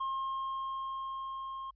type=tone with level ramp; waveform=triangle; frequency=1069 Hz; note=C6; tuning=37 cents sharp; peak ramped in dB=-30 to -37 dBFS; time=0-1.71 s; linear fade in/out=10 ms; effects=added 50 Hz sine -64 dBFS peak until 1.75 s + resampled to 11025 Hz